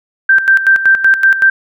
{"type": "tone with tremolo", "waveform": "sine", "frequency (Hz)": 1568, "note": "G6", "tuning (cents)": 0, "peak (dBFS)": -4, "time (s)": [0.29, 1.5], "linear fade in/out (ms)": 5, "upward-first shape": "square", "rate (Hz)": 5.3, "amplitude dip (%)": 70, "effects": []}